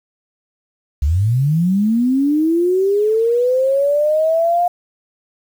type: linear sweep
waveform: sine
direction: up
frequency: 65.41 to 712 Hz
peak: -12 dBFS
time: 1.02-4.68 s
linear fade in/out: 5 ms
effects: 7-bit